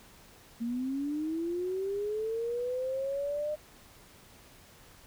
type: linear sweep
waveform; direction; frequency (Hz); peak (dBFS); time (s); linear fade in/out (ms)
sine; up; 228 to 609; -30; 0.6-3.56; 20
effects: pink hiss -56 dBFS RMS until 5.06 s